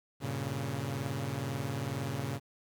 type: chord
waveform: sawtooth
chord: G diminished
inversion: none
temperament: equal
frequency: 98 / 116.54 / 138.59 Hz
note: G2 / Bb2 / Db3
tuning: 0 / 0 / 0 cents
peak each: -37 / -34 / -32 dBFS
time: 0.2-2.4 s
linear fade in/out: 50 ms
effects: 10-bit